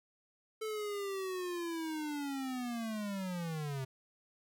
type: linear sweep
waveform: square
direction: down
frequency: 440 to 129.5 Hz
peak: -37 dBFS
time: 0.61-3.85 s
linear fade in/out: 10 ms
effects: none